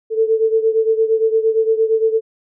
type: beating tone pair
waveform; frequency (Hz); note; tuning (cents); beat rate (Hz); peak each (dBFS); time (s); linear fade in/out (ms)
sine; 442.3 / 451; A4 / A4; +9 / +43; 8.7; -14 / -18; 0.1-2.21; 50
effects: none